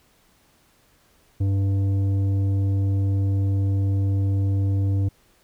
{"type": "tone with tanh clipping", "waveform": "sine", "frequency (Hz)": 98, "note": "G2", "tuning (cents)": 0, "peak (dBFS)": -20, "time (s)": [1.4, 5.09], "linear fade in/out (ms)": 10, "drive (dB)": 9, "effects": ["pink hiss -60 dBFS RMS until 5.43 s"]}